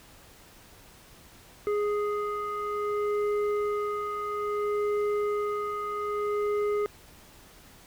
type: tone with frequency modulation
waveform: sine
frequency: 415.3 Hz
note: G#4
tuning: in tune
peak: -26 dBFS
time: 1.67-6.86 s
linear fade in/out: 0 ms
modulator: 830 Hz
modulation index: 1
effects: pink hiss -53 dBFS RMS until 7.86 s